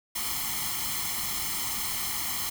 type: noise with comb filter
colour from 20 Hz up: white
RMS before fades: -31 dBFS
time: 0.15-2.5 s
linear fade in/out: 10 ms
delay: 0.95 ms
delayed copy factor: +0.8
effects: none